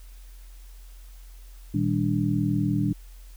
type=tone cluster; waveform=sine; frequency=117.3 / 157.5 / 197.5 / 293.3 Hz; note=A#2 / D#3 / G3 / D4; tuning=+11 / +21 / +13 / -2 cents; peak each=-27 dBFS; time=1.74-2.93 s; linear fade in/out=5 ms; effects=added 43 Hz sine -42 dBFS peak until 3.36 s + white hiss -57 dBFS RMS until 3.36 s